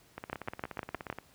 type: two click trains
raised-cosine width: 0.5 ms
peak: -18 / -24 dBFS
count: 6 / 18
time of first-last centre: 0.33-1.1 / 0.18-1.186 s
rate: 6.49 / 16.9 Hz
effects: pink hiss -62 dBFS RMS until 1.34 s + high-pass 60 Hz 12 dB/octave